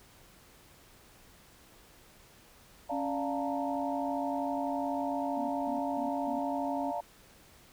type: chord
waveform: sine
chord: Bb major seventh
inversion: first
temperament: equal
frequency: 587.3 / 698.5 / 880 / 932.3 Hz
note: D5 / F5 / A5 / Bb5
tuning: 0 / 0 / 0 / 0 cents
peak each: -38 / -35 / -39 / -40 dBFS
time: 2.89-7.01 s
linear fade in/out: 10 ms
type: tone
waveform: sine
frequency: 277.2 Hz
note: C#4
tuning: in tune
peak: -34 dBFS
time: 2.91-6.92 s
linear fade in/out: 20 ms
type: tone bursts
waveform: sine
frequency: 243.1 Hz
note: B3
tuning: 27 cents flat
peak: -38 dBFS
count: 4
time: 5.37-6.39 s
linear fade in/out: 5 ms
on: 120 ms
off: 180 ms
effects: pink hiss -58 dBFS RMS until 7.72 s